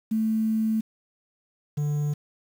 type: tone pair in turn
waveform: sine / triangle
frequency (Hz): 220 / 147.44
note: A3 / D3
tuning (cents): 0 / +7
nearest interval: perfect fifth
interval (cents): 693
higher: first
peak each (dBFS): -21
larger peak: neither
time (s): 0.11-0.81 / 1.77-2.14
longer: first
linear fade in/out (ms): 10
effects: 8-bit